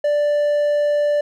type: tone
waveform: triangle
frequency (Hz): 587.3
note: D5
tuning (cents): 0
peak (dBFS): -13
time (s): 0.04-1.21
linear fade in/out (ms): 5
effects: none